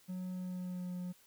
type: tone with pitch glide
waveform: triangle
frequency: 183.4 to 179.83 Hz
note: F#3 to F#3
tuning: -15 to -49 cents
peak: -36 dBFS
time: 0.08-1.13 s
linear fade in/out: 20 ms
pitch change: -34 cents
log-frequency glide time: 0.31-0.9 s
effects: white hiss -65 dBFS RMS until 1.26 s